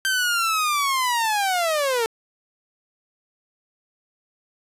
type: linear sweep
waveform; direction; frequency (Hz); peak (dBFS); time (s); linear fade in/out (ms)
sawtooth; down; 1568 to 440; -16; 0.05-2.06; 0
effects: resampled to 32000 Hz